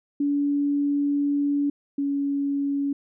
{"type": "tone pair in turn", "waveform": "sine", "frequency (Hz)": [286.1, 281.3], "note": ["D4", "C#4"], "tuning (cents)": [-45, 26], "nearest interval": "unison", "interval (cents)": 29, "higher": "first", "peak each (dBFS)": [-20, -22], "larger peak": "first", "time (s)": [[0.2, 1.7], [1.98, 2.93]], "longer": "first", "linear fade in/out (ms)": 5, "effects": []}